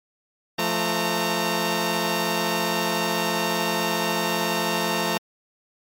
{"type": "tone cluster", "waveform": "10% pulse", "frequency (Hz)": [172.6, 218.8, 919], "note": ["F3", "A3", "A#5"], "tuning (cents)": [-20, -9, -25], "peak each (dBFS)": -18, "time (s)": [0.58, 5.18], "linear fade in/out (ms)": 10, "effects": ["MP3 64 kbps"]}